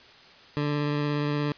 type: tone with vibrato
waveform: 20% pulse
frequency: 146.83 Hz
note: D3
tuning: in tune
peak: -20 dBFS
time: 0.57-1.52 s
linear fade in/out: 0 ms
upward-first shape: sine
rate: 17 Hz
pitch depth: 12 cents each way
effects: white hiss -51 dBFS RMS until 1.57 s + resampled to 11025 Hz